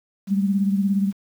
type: beating tone pair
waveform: sine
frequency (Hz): 196 / 213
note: G3 / G#3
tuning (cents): 0 / +44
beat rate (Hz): 17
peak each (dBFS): -18 / -26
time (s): 0.27-1.13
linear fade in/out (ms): 50
effects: 8-bit